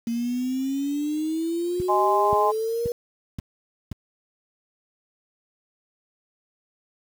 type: exponential sweep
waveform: sine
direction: up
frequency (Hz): 229.9 to 480.9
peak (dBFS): -23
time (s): 0.07-2.92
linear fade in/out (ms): 2
type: click train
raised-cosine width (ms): 5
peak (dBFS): -18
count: 5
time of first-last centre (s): 1.8-3.916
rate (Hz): 1.89
type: chord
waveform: sine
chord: Ab major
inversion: second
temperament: just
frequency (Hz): 623 / 830.6 / 1038.3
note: Eb5 / Ab5 / C6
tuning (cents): +2 / 0 / -14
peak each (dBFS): -25 / -22 / -22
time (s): 1.88-2.52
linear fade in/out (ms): 20
effects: high-pass 60 Hz 12 dB/octave + 7-bit